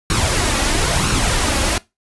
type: noise with flanger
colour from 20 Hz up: pink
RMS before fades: -17 dBFS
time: 0.1-1.78 s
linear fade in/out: 2 ms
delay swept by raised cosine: 0.73 to 3.63 ms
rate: 1 Hz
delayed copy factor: +0.5
effects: noise-tail reverb RT60 0.2 s tail -20 dB re dry + resampled to 24000 Hz